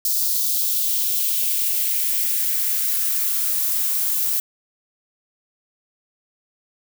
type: noise with high-pass filter sweep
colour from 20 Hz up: violet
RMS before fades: -21 dBFS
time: 0.05-4.4 s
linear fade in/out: 2 ms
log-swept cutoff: 4700 to 800 Hz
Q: 2
effects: none